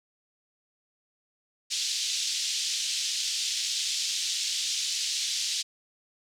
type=band-pass noise; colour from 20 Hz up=pink; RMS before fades=-30 dBFS; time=1.7-5.63 s; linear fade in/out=20 ms; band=3300 to 7100 Hz; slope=24 dB/octave; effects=none